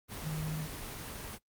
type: tone in noise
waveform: sine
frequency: 155.56 Hz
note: D#3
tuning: in tune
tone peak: -34 dBFS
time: 0.22-0.68 s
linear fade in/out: 50 ms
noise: pink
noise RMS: -42 dBFS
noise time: 0.08-1.39 s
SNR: +5 dB
effects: noise-tail reverb RT60 0.1 s tail -20 dB re dry + Opus 24 kbps